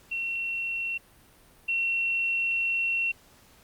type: tone pair in turn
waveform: sine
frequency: 2722 / 2722 Hz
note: F7 / F7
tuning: -45 / -45 cents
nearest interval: unison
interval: 0 cents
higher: neither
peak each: -28 / -24 dBFS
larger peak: second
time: 0.11-0.98 / 1.68-3.12 s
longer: second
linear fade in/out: 10 ms
effects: pink hiss -57 dBFS RMS until 3.63 s + Opus 48 kbps